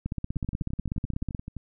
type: two click trains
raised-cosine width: 5 ms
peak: -23 / -17 dBFS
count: 15 / 22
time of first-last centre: 0.36-1.567 / 0.06-1.348 s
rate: 11.6 / 16.3 Hz
effects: none